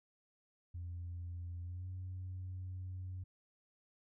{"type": "tone with pitch glide", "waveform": "sine", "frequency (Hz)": [87, 92.17], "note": ["F2", "F#2"], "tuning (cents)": [-6, -6], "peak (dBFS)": -40, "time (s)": [0.74, 3.24], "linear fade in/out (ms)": 10, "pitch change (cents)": 100, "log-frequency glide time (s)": [1.63, 1.87], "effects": ["tanh soft clip ceiling -38 dBFS"]}